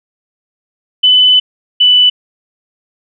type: tone pair in turn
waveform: sine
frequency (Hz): 3007 / 2983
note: F#7 / F#7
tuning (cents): +27 / +13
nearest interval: unison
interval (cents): 14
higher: first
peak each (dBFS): -4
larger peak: neither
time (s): 1.03-1.4 / 1.8-2.1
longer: first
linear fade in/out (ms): 10
effects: none